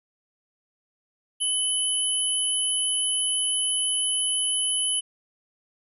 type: tone pair together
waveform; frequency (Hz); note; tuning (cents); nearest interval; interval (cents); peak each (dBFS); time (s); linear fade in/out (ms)
sine; 2998 / 10684; F#7 / E9; +22 / +22; octave + minor seventh; 2200; -25; 1.4-5.01; 20
effects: none